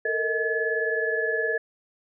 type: tone cluster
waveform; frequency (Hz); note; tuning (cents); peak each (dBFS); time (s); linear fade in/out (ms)
sine; 447.2 / 466.5 / 632 / 1712; A4 / A#4 / D#5 / A6; +28 / +1 / +27 / -48; -28 / -31 / -32 / -26; 0.05-1.58; 5
effects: none